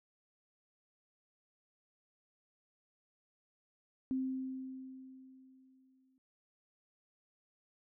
sine tone with exponential decay, 261.6 Hz, C4, in tune, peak -31 dBFS, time 4.11-6.18 s, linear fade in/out 0 ms, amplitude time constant 450 ms, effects none

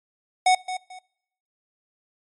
square tone with echo, 740 Hz, F#5, in tune, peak -15 dBFS, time 0.46-0.55 s, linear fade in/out 5 ms, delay 220 ms, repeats 2, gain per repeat -12 dB, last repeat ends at 0.99 s, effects noise-tail reverb RT60 0.8 s tail -24 dB re dry + MP3 48 kbps

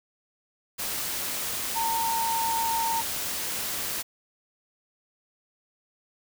sine tone in noise, 913 Hz, A#5, 36 cents flat, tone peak -25 dBFS, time 1.75-3.02 s, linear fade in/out 20 ms, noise white, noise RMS -31 dBFS, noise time 0.78-4.03 s, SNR +3 dB, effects none

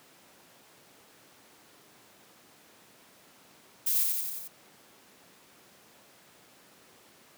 violet noise with echo, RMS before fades -27 dBFS, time 3.86-4.04 s, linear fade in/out 10 ms, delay 88 ms, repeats 5, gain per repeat -3 dB, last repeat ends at 4.48 s, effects pink hiss -57 dBFS RMS until 7.37 s + high-pass 200 Hz 12 dB/octave

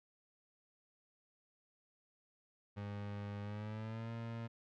30% pulse tone with pitch glide, 102.1 to 115.27 Hz, G#2 to A#2, -29 to -19 cents, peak -39 dBFS, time 2.76-4.48 s, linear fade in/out 20 ms, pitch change +210 cents, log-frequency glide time 3.42-4.11 s, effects low-pass 3000 Hz 12 dB/octave

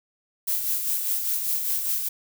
violet noise with tremolo, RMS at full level -24 dBFS, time 0.47-2.09 s, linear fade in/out 10 ms, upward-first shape sine, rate 5 Hz, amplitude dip 45%, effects none

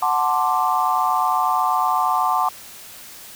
sine chord, D dominant seventh, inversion first, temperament equal, 740 / 880 / 1046.5 / 1174.7 Hz, F#5 / A5 / C6 / D6, 0 / 0 / 0 / 0 cents, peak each -22 dBFS, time 0.02-2.49 s, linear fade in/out 5 ms, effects white hiss -40 dBFS RMS until 3.35 s

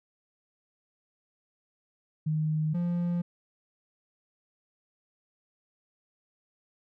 sine / triangle tone pair in turn, 155 / 173.98 Hz, D#3 / F3, -6 / -6 cents, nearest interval major second, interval 200 cents, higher second, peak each -25 / -24 dBFS, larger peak second, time 2.26-2.74 / 2.74-3.22 s, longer neither, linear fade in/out 10 ms, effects none

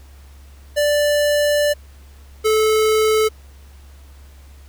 square tone pair in turn, 587.3 / 434.4 Hz, D5 / A4, 0 / -22 cents, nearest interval perfect fourth, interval 522 cents, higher first, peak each -15 / -14 dBFS, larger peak second, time 0.76-1.74 / 2.44-3.29 s, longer first, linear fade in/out 20 ms, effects added 69 Hz sine -40 dBFS peak until 4.68 s + pink hiss -52 dBFS RMS until 4.68 s

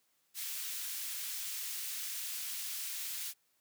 white high-pass noise, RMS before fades -40 dBFS, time 0.34-3.34 s, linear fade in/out 50 ms, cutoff 2100 Hz, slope 12 dB/octave, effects white hiss -75 dBFS RMS until 3.6 s + high-pass 100 Hz 12 dB/octave

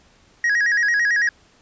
triangle tone with vibrato, 1772 Hz, A6, 12 cents sharp, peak -14 dBFS, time 0.44-1.29 s, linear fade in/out 2 ms, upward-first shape square, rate 9 Hz, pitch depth 110 cents each way, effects pink hiss -55 dBFS RMS until 1.61 s + resampled to 16000 Hz

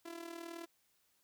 sawtooth tone with amplitude modulation, 336.8 Hz, E4, 37 cents sharp, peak -38 dBFS, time 0.05-0.66 s, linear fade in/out 10 ms, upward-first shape sine, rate 39.4 Hz, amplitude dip 70%, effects white hiss -75 dBFS RMS until 1.23 s

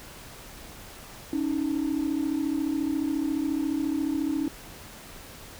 sine tone pair together, 280 / 314.3 Hz, C#4 / D#4, +18 / +18 cents, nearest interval major second, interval 200 cents, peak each -26 dBFS, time 1.33-4.48 s, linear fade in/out 2 ms, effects tanh soft clip ceiling -20 dBFS + pink hiss -45 dBFS RMS until 5.59 s

